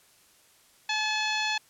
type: harmonic tone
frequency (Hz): 859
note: A5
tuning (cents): -42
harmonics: 1 / 2 / 3 / 4 / 5 / 6 / 7 / 8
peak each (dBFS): -32 / -32 / -31 / -34 / -34 / -45 / -43 / -45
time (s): 0.89-1.58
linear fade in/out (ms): 5
effects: white hiss -60 dBFS RMS until 1.69 s + low-pass 12000 Hz 12 dB/octave